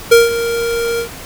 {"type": "tone with ADSR envelope", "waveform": "square", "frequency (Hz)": 466.2, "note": "A#4", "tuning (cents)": 0, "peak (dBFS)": -3, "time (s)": [0.11, 1.09], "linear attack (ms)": 12, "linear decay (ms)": 170, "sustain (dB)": -13, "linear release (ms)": 99, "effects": ["pink hiss -31 dBFS RMS until 1.25 s"]}